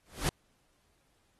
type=noise with exponential growth; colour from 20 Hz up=pink; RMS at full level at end=-27 dBFS; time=0.06-0.29 s; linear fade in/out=0 ms; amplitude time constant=50 ms; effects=pink hiss -72 dBFS RMS until 1.39 s + AAC 32 kbps